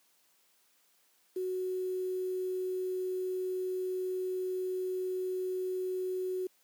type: tone with quantisation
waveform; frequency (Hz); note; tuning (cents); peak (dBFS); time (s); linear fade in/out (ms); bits
sine; 370.2; F#4; +1; -31; 1.36-6.47; 5; 9
effects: white hiss -69 dBFS RMS until 6.63 s + high-pass 200 Hz 12 dB/octave